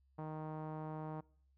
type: tone with low-pass filter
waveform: sawtooth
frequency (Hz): 155.56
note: D#3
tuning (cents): 0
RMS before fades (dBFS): -44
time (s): 0.18-1.21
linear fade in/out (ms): 10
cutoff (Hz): 930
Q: 2.3
effects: noise-tail reverb RT60 0.6 s tail -25 dB re dry + added 67 Hz sine -69 dBFS peak until 1.57 s